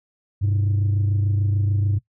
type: tone pair together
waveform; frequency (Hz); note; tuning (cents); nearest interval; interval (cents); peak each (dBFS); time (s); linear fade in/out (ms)
sine; 100 / 126.82; G2 / B2; +35 / +46; major third; 411; -16 / -26; 0.41-1.99; 20
effects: noise-tail reverb RT60 0.1 s tail -17 dB re dry + tanh soft clip ceiling -15 dBFS